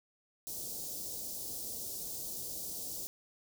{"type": "band-stop noise", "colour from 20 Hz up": "white", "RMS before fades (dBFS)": -41, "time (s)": [0.47, 3.07], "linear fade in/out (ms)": 0, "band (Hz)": [630, 4700], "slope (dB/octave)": 24, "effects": []}